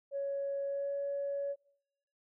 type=tone with pitch glide; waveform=sine; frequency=557 to 562.2 Hz; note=C#5 to C#5; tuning=+8 to +24 cents; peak=-32 dBFS; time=0.11-1.56 s; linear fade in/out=50 ms; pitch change=+16 cents; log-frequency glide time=0.66-0.92 s; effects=noise-tail reverb RT60 0.7 s tail -21 dB re dry + tanh soft clip ceiling -28 dBFS